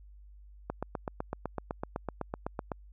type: click train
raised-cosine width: 1 ms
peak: -19 dBFS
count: 17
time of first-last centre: 0.7-2.718 s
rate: 7.93 Hz
effects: added 50 Hz sine -50 dBFS peak until 2.92 s